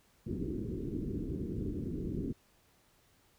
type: low-pass noise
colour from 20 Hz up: white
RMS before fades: -37 dBFS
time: 0.26-2.33 s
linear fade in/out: 10 ms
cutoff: 380 Hz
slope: 48 dB/octave
effects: pink hiss -68 dBFS RMS until 3.38 s